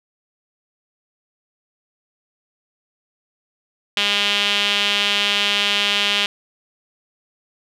sawtooth tone with band-pass filter, 203.4 Hz, G#3, 36 cents flat, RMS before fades -19 dBFS, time 3.97-6.26 s, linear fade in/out 2 ms, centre 3100 Hz, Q 3.5, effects none

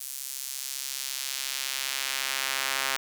sawtooth tone with high-pass filter sweep, 134.5 Hz, C3, 48 cents sharp, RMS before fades -32 dBFS, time 0-2.97 s, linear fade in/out 10 ms, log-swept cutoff 8500 to 1400 Hz, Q 0.77, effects none

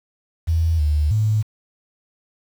sine tone with pitch steps, 82 / 74.9 / 107.8 Hz, E2 / D2 / A2, -9 / +35 / -35 cents, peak -15 dBFS, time 0.47-1.43 s, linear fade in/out 20 ms, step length 320 ms, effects 7-bit

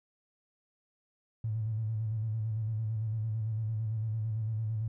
triangle tone with vibrato, 110 Hz, A2, in tune, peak -26 dBFS, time 1.44-4.88 s, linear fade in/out 5 ms, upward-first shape square, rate 8.9 Hz, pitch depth 46 cents each way, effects tanh soft clip ceiling -28 dBFS

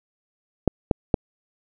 clicks, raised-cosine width 2 ms, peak -3 dBFS, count 3, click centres 0.677 / 0.912 / 1.142 s, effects none

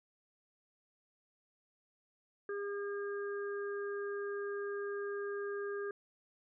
harmonic tone, 404.4 Hz, G#4, 46 cents flat, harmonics 1 / 3 / 4, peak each -37 / -48 / -46 dBFS, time 2.49-5.91 s, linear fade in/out 2 ms, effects none

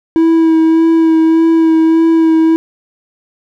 triangle tone with vibrato, 324.9 Hz, E4, 25 cents flat, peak -4 dBFS, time 0.16-2.56 s, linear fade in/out 0 ms, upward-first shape sine, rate 1.7 Hz, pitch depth 18 cents each way, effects none

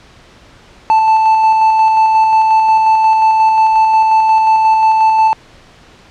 triangle tone with tremolo, 880 Hz, A5, in tune, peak -4 dBFS, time 0.9-5.33 s, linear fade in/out 0 ms, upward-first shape square, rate 5.6 Hz, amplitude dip 25%, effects pink hiss -42 dBFS RMS until 6.1 s + low-pass 5000 Hz 12 dB/octave

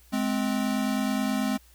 square tone pair together, 210.8 / 260.1 Hz, G#3 / C4, +26 / -10 cents, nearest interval major third, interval 364 cents, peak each -28 dBFS, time 0.12-1.58 s, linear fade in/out 20 ms, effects added 60 Hz sine -55 dBFS peak until 1.74 s + white hiss -59 dBFS RMS until 1.74 s

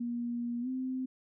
sine tone with pitch glide, 238.4 to 258.5 Hz, A#3 to C4, +39 to -21 cents, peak -32 dBFS, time 0-1.06 s, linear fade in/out 10 ms, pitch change +140 cents, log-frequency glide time 0.61-0.68 s, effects none

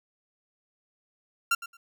30% pulse tone with echo, 1376 Hz, F6, 26 cents flat, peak -19 dBFS, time 1.51-1.55 s, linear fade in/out 5 ms, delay 110 ms, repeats 2, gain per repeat -15 dB, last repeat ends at 1.77 s, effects none

